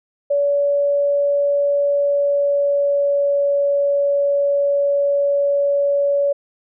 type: tone with pitch glide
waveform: sine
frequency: 570 to 566.4 Hz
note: C#5 to C#5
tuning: +48 to +37 cents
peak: -14 dBFS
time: 0.3-6.33 s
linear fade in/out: 10 ms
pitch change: -11 cents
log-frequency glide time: 1.89-3.43 s
effects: none